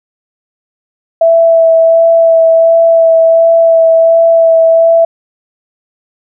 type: tone with vibrato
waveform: sine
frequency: 659.3 Hz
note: E5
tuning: in tune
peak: -3 dBFS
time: 1.21-5.05 s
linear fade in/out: 5 ms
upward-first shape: sine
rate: 1.4 Hz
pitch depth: 13 cents each way
effects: none